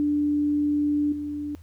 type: tone with level steps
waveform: sine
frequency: 293.7 Hz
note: D4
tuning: in tune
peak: -20 / -28 dBFS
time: 0-1.55 s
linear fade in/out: 0 ms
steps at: 1.12 s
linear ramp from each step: 5 ms
effects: added 83 Hz sine -43 dBFS peak until 1.62 s + pink hiss -62 dBFS RMS until 1.62 s